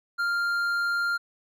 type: tone with hard clipping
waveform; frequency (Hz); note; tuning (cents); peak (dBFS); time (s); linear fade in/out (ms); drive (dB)
triangle; 1396.9; F6; 0; -25; 0.18-1.18; 20; 9
effects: none